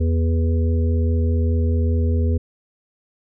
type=harmonic tone with a mistuned harmonic; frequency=82.41 Hz; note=E2; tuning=in tune; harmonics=1 / 3 / 5 / 6; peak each=-16 / -26 / -30 / -32 dBFS; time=0-2.38 s; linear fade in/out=10 ms; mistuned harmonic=3; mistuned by=-35 cents; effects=none